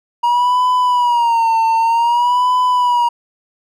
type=tone with vibrato; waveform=triangle; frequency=950 Hz; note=A#5; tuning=33 cents sharp; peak=-9 dBFS; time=0.23-3.09 s; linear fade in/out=10 ms; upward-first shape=sine; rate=0.53 Hz; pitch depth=91 cents each way; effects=none